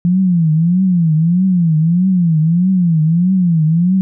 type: tone with vibrato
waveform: sine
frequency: 171.5 Hz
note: F3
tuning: 31 cents flat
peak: -9 dBFS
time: 0.05-4.01 s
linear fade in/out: 0 ms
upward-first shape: triangle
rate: 1.6 Hz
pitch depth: 200 cents each way
effects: none